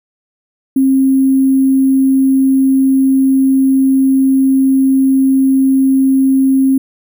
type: tone with sample-and-hold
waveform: sine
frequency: 267.2 Hz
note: C4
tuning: 36 cents sharp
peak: -7 dBFS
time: 0.76-6.78 s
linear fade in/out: 5 ms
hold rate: 11025 Hz
effects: none